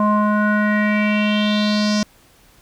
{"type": "tone with low-pass filter sweep", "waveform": "square", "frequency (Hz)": 210, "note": "G#3", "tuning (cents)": 19, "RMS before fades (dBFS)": -17, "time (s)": [0, 2.03], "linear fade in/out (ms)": 2, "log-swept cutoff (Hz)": [970, 5600], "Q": 4.7, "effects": ["pink hiss -52 dBFS RMS until 2.61 s"]}